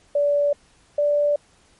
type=tone pair in turn; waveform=sine; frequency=578 / 584.7 Hz; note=D5 / D5; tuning=-28 / -8 cents; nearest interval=unison; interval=20 cents; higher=second; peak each=-16 dBFS; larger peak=neither; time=0.15-0.53 / 0.98-1.36 s; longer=neither; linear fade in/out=5 ms; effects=pink hiss -57 dBFS RMS until 1.79 s + MP3 48 kbps